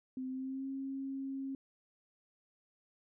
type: tone with pitch glide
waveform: sine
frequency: 258.9 to 270.1 Hz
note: C4 to C#4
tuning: -18 to -45 cents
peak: -37 dBFS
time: 0.17-1.55 s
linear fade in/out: 2 ms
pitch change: +73 cents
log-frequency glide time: 0.29-0.68 s
effects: none